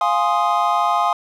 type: chord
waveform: triangle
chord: F minor seventh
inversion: none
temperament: equal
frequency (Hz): 698.5 / 830.6 / 1046.5 / 1244.5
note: F5 / Ab5 / C6 / Eb6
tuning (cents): 0 / 0 / 0 / 0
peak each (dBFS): -19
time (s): 0.01-1.13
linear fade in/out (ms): 2
effects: none